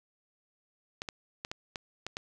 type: clicks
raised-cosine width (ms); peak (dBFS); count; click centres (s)
0.2; -19; 7; 1.019 / 1.088 / 1.449 / 1.515 / 1.758 / 2.066 / 2.169
effects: none